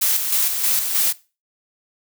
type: noise with tremolo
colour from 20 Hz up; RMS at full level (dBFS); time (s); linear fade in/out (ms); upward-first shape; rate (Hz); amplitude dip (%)
blue; -18; 0.01-1.13; 10; square; 3.2; 45
effects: noise-tail reverb RT60 0.3 s tail -19 dB re dry